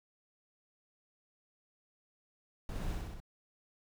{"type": "noise with echo", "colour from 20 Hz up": "brown", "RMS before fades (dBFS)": -38, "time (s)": [2.69, 2.95], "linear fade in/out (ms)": 2, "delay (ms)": 63, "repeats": 4, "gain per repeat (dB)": -2, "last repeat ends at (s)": 3.202, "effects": []}